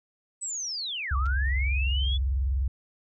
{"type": "linear two-way sweep", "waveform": "sine", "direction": "down then up", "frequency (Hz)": [8090, 1121, 3456], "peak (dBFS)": -30, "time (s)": [0.41, 2.18], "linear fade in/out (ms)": 20, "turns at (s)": 1.16}
{"type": "tone with vibrato", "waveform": "sine", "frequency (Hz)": 65.8, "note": "C2", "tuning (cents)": 10, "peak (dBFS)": -23, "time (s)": [1.11, 2.68], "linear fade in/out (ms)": 5, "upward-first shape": "sine", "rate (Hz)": 20, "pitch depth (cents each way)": 280}
{"type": "clicks", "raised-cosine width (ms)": 0.2, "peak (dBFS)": -32, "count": 2, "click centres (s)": [1.258, 1.265]}
{"effects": []}